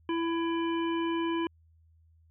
harmonic tone with a mistuned harmonic, 333 Hz, E4, 18 cents sharp, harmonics 1 / 3 / 5 / 7 / 9, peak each -28 / -35 / -43 / -44 / -43 dBFS, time 0.09-1.47 s, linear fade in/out 2 ms, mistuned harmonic 7, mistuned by +37 cents, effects added 81 Hz sine -59 dBFS peak until 2.3 s

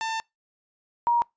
sawtooth / sine tone pair in turn, 894 / 947.3 Hz, A5 / A#5, +27 / +28 cents, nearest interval minor second, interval 101 cents, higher second, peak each -23 / -18 dBFS, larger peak second, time 0.01-0.2 / 1.07-1.22 s, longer first, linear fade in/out 0 ms, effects noise-tail reverb RT60 0.2 s tail -26 dB re dry + resampled to 16000 Hz

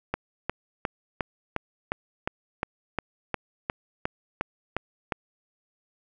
click train, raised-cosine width 0.5 ms, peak -11 dBFS, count 15, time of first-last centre 0.14-5.122 s, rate 2.81 Hz, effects none

